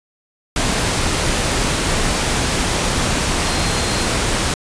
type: tone in noise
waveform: sine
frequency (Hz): 4186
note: C8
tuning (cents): 0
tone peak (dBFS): -29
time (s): 3.45-4.05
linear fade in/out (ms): 2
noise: pink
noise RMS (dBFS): -18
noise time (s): 0.56-4.54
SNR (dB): -14
effects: resampled to 22050 Hz